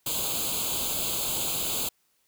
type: noise with comb filter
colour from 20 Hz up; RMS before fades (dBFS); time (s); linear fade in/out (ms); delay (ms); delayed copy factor
white; -29; 0.06-1.89; 5; 0.27; +0.95
effects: white hiss -70 dBFS RMS until 2.27 s